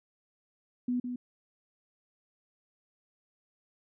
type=tone with echo; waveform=sine; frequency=246.9 Hz; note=B3; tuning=in tune; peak=-27 dBFS; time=0.88-1 s; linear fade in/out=5 ms; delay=160 ms; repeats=1; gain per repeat=-6 dB; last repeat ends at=1.16 s; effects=none